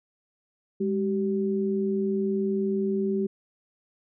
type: tone pair together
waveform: sine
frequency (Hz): 204 / 385.1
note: G#3 / G4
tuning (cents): -31 / -31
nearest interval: major seventh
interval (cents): 1100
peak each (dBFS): -26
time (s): 0.8-3.27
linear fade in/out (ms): 10
effects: none